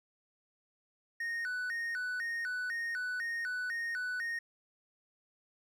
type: tone with vibrato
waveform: triangle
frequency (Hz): 1662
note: G#6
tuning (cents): +1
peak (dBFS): -32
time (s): 1.2-4.39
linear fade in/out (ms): 5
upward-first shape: square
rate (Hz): 2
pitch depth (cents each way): 190
effects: none